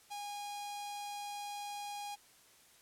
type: tone with notch filter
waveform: sawtooth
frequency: 819 Hz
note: G#5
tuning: 24 cents flat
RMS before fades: -43 dBFS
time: 0.1-2.16 s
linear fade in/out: 20 ms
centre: 1700 Hz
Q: 1.6
effects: white hiss -63 dBFS RMS until 2.81 s + low-pass 12000 Hz 12 dB/octave